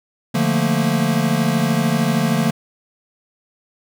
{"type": "chord", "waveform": "square", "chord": "Bb major seventh", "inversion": "first", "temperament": "equal", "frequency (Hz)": [146.83, 174.61, 220, 233.1], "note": ["D3", "F3", "A3", "Bb3"], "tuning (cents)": [0, 0, 0, 0], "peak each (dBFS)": -22, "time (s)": [0.34, 2.51], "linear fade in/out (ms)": 10, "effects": []}